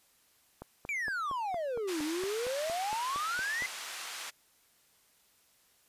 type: click train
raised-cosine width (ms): 1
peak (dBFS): -28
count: 14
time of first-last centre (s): 0.62-3.622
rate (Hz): 4.33
type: exponential two-way sweep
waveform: triangle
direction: down then up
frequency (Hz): 2400 to 293.7 to 2076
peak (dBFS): -30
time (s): 0.89-3.66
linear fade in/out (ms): 0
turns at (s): 2.02
type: band-pass noise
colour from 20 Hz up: pink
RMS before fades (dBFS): -42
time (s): 1.87-4.31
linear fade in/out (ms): 20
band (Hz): 1200 to 9600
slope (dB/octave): 12
effects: white hiss -67 dBFS RMS until 5.88 s + resampled to 32000 Hz